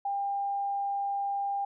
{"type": "tone", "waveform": "sine", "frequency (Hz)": 799, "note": "G5", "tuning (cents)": 33, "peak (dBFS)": -28, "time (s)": [0.05, 1.65], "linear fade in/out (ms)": 5, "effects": []}